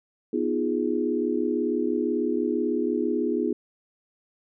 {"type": "chord", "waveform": "sine", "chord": "F half-diminished seventh", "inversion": "second", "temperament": "equal", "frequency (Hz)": [246.9, 311.1, 349.2, 415.3], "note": ["Cb4", "Eb4", "F4", "Ab4"], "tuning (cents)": [0, 0, 0, 0], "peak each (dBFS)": -28, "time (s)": [0.33, 3.53], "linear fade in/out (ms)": 5, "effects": []}